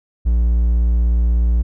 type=tone; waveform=triangle; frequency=58.27 Hz; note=A#1; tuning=in tune; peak=-10 dBFS; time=0.25-1.63 s; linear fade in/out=20 ms; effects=none